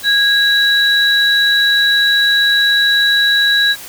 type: tone pair together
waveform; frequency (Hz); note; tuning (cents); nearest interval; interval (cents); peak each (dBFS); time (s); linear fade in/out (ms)
sine; 1645 / 3912; G#6 / B7; -17 / -17; octave + minor third; 1500; -12; 0.03-3.76; 50
effects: white hiss -32 dBFS RMS until 3.88 s